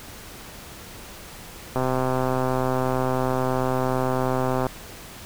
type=click train; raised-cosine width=1 ms; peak=-10 dBFS; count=376; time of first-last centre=1.76-4.667 s; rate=129 Hz; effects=pink hiss -41 dBFS RMS until 5.25 s